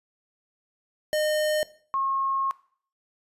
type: tone pair in turn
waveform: square / sine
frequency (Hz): 611 / 1082.1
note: D#5 / C#6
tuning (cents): -32 / -42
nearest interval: minor seventh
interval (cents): 990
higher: second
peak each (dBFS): -23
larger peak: neither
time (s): 1.13-1.63 / 1.94-2.51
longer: second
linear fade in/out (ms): 0
effects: noise-tail reverb RT60 0.5 s tail -18 dB re dry + resampled to 32000 Hz